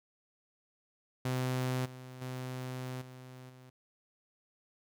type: tone with level steps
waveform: sawtooth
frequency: 128 Hz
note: C3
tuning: 38 cents flat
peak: -27 / -42 / -34 / -44 / -49 dBFS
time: 1.25-3.7 s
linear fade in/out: 5 ms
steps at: 1.85 / 2.21 / 3.01 / 3.49 s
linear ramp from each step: 10 ms
effects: none